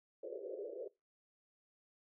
pink band-pass noise, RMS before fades -45 dBFS, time 0.23-0.88 s, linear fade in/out 5 ms, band 360 to 590 Hz, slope 96 dB/octave, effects noise-tail reverb RT60 0.2 s tail -19 dB re dry

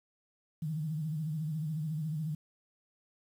sine tone with vibrato, 155.3 Hz, D#3, 3 cents flat, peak -32 dBFS, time 0.62-2.35 s, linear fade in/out 5 ms, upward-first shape sine, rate 14 Hz, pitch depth 89 cents each way, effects 10-bit

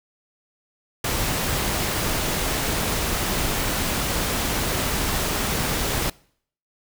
pink noise, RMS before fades -24 dBFS, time 1.04-6.1 s, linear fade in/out 5 ms, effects noise-tail reverb RT60 0.6 s tail -24 dB re dry

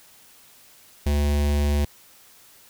square tone with notch filter, 72.7 Hz, D2, 17 cents flat, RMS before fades -21 dBFS, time 1.06-1.85 s, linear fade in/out 5 ms, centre 1300 Hz, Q 1.7, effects white hiss -52 dBFS RMS until 2.69 s

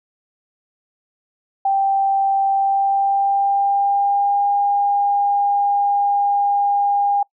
sine tone with pitch glide, 784 to 808.4 Hz, G5 to G#5, 0 to -47 cents, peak -14 dBFS, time 1.65-7.23 s, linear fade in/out 5 ms, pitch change +53 cents, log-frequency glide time 2.53-4.47 s, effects noise-tail reverb RT60 0.1 s tail -24 dB re dry

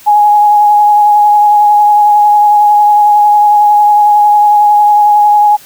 sine tone with vibrato, 833 Hz, G#5, 5 cents sharp, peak -3 dBFS, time 0.06-5.57 s, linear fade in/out 20 ms, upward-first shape triangle, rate 11 Hz, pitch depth 19 cents each way, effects white hiss -37 dBFS RMS until 5.65 s

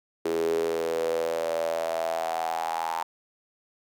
sawtooth tone with high-pass filter sweep, 82.4 Hz, E2, in tune, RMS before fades -28 dBFS, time 0.25-3.03 s, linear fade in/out 5 ms, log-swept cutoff 380 to 890 Hz, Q 8.7, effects none

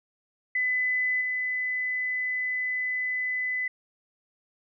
sine tone with level steps, 2007 Hz, B6, 27 cents sharp, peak -23 / -26 dBFS, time 0.55-3.68 s, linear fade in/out 5 ms, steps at 1.21 s, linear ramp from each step 5 ms, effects none

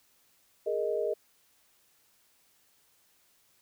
sine chord, Ab suspended second, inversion none, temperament equal, 415.3 / 466.2 / 622.3 Hz, Ab4 / Bb4 / Eb5, 0 / 0 / 0 cents, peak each -32 dBFS, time 0.66-1.14 s, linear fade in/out 10 ms, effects white hiss -67 dBFS RMS until 3.61 s

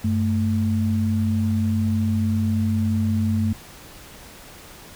sine tone pair together, 96.71 / 220 Hz, G2 / A3, -23 / 0 cents, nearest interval octave + major second, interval 1423 cents, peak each -21 dBFS, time 0.04-3.53 s, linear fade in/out 5 ms, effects pink hiss -43 dBFS RMS until 4.95 s

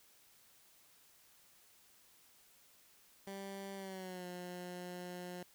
15% pulse tone with pitch glide, 196.1 to 178.79 Hz, G3 to F3, +1 to +41 cents, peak -38 dBFS, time 3.27-5.43 s, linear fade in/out 2 ms, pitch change -160 cents, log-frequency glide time 3.75-4.26 s, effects white hiss -66 dBFS RMS until 5.54 s

